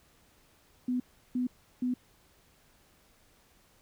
sine tone bursts, 249.7 Hz, B3, 19 cents sharp, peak -27 dBFS, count 3, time 0.88-1.94 s, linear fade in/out 5 ms, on 120 ms, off 350 ms, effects pink hiss -64 dBFS RMS until 3.81 s

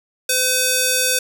square tone with band-pass filter, 510 Hz, C5, 44 cents flat, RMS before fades -18 dBFS, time 0.29-1.19 s, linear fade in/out 5 ms, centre 9500 Hz, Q 0.63, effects none

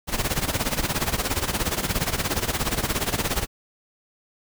pink noise with tremolo, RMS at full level -22 dBFS, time 0.07-3.47 s, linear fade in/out 50 ms, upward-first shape sine, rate 17 Hz, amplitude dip 80%, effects none

